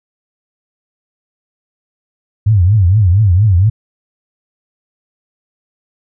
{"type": "tone with vibrato", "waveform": "sine", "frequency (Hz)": 97.6, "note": "G2", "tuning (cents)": -7, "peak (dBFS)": -6, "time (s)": [2.46, 3.7], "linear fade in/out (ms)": 10, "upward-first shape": "triangle", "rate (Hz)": 4.3, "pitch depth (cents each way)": 270, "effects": []}